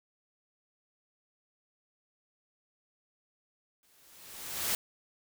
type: noise with exponential growth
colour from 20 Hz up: white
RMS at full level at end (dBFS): -29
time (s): 3.83-4.75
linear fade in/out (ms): 1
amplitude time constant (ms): 200
effects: none